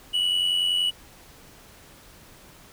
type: tone with amplitude modulation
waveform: triangle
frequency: 2942 Hz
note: F#7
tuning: 11 cents flat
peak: -17 dBFS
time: 0.13-0.91 s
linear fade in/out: 20 ms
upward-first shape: sine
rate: 90.5 Hz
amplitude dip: 50%
effects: pink hiss -50 dBFS RMS until 2.72 s